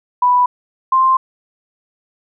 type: tone pair in turn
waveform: sine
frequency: 987.8 / 1048.5 Hz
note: B5 / C6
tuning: 0 / +3 cents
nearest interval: minor second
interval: 103 cents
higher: second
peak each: -9 dBFS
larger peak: neither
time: 0.22-0.46 / 0.92-1.17 s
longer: second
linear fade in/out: 5 ms
effects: none